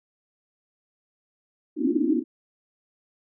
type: band-pass noise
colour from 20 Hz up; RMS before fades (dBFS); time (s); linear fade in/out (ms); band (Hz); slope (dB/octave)
pink; -23; 1.76-2.24; 50; 240 to 350; 96
effects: none